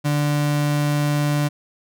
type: tone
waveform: 35% pulse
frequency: 146.8 Hz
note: D3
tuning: in tune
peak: -16 dBFS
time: 0.04-1.49 s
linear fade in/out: 20 ms
effects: none